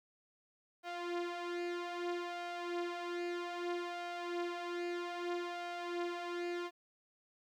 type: tone with flanger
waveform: sawtooth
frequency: 349.2 Hz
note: F4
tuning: in tune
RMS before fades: -40 dBFS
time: 0.83-6.71 s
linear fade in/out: 50 ms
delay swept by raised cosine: 1.3 to 5.3 ms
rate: 0.62 Hz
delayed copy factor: +0.65
effects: low-pass 4000 Hz 12 dB/octave + 12-bit